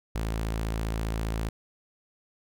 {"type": "tone", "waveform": "sawtooth", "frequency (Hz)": 55, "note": "A1", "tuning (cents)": 0, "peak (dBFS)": -24, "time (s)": [0.15, 1.49], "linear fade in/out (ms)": 5, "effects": []}